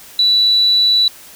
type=tone; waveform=sine; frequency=3951 Hz; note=B7; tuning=in tune; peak=-9 dBFS; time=0.19-1.08 s; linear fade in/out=2 ms; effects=white hiss -39 dBFS RMS until 1.35 s